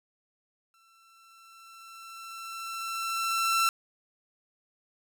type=tone with exponential growth; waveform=sawtooth; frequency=1343 Hz; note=E6; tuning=32 cents sharp; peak=-18 dBFS; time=0.74-3.69 s; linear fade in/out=1 ms; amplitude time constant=640 ms; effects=none